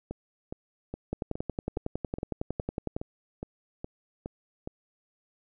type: two click trains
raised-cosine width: 2 ms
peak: -17 / -22 dBFS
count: 21 / 12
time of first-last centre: 1.13-2.965 / 0.11-4.674 s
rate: 10.9 / 2.41 Hz
effects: none